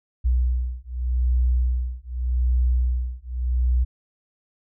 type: beating tone pair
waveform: sine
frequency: 61.4 / 62.24 Hz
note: B1 / B1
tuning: -9 / +14 cents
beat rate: 0.84 Hz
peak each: -22 dBFS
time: 0.24-3.85 s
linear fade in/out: 20 ms
effects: none